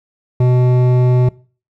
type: tone with hard clipping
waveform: sine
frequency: 125 Hz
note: B2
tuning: 21 cents sharp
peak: -11 dBFS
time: 0.4-1.29 s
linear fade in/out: 5 ms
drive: 12 dB
effects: noise-tail reverb RT60 0.4 s tail -22 dB re dry